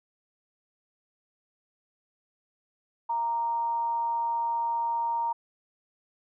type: tone with amplitude modulation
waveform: sine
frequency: 930 Hz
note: A#5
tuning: 4 cents flat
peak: -24 dBFS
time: 3.09-5.33 s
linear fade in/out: 10 ms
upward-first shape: sine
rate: 255 Hz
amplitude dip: 30%
effects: none